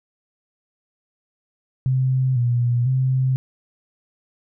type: tone with pitch steps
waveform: sine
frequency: 130.2 / 120.8 / 130.5 Hz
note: C3 / B2 / C3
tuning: -8 / -38 / -4 cents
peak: -16 dBFS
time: 1.86-3.36 s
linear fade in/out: 0 ms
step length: 500 ms
effects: none

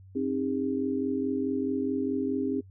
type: tone cluster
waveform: sine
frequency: 266.1 / 310.8 / 404.1 Hz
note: C4 / D#4 / G#4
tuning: +29 / -2 / -47 cents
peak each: -28 / -33 / -32 dBFS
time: 0.15-2.61 s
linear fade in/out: 10 ms
effects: noise-tail reverb RT60 0.1 s tail -22 dB re dry + added 95 Hz sine -48 dBFS peak until 2.7 s

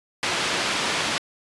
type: band-pass noise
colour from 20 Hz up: white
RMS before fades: -25 dBFS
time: 0.23-1.18 s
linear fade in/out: 0 ms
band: 120 to 3800 Hz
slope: 12 dB/octave
effects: resampled to 24000 Hz

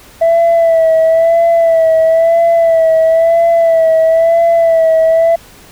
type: tone with vibrato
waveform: sine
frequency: 659.3 Hz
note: E5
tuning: in tune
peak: -4 dBFS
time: 0.21-5.36 s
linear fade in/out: 10 ms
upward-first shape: sine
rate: 1 Hz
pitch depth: 38 cents each way
effects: tanh soft clip ceiling -4 dBFS + pink hiss -39 dBFS RMS until 5.71 s

